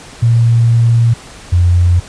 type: tone pair in turn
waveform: sine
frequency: 116.54 / 87.96 Hz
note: A#2 / F2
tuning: 0 / +13 cents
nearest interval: perfect fourth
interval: 487 cents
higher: first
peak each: -6 dBFS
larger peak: neither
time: 0.22-1.14 / 1.52-2 s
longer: first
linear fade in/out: 10 ms
effects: pink hiss -34 dBFS RMS until 2.08 s + resampled to 22050 Hz